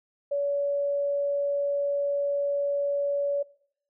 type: tone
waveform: sine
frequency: 568 Hz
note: C#5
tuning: 42 cents sharp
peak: -24 dBFS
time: 0.31-3.43 s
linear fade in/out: 10 ms
effects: noise-tail reverb RT60 0.7 s tail -22 dB re dry